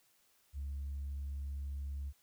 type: tone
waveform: sine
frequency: 69.9 Hz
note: C#2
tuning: 15 cents sharp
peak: -36 dBFS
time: 0.53-2.13 s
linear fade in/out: 50 ms
effects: tanh soft clip ceiling -35 dBFS + white hiss -71 dBFS RMS until 2.22 s